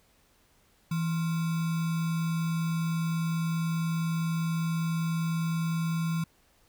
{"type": "tone with sample-and-hold", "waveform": "sine", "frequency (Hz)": 164.81, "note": "E3", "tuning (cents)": 0, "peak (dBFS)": -26, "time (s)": [0.91, 6.24], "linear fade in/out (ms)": 5, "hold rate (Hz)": 1225, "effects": ["pink hiss -65 dBFS RMS until 6.68 s"]}